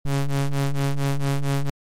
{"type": "ring-modulated tone", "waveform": "square", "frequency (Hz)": 69.3, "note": "C#2", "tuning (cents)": 0, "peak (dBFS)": -17, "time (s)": [0.05, 1.7], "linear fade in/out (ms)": 5, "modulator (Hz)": 71.5, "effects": ["MP3 64 kbps"]}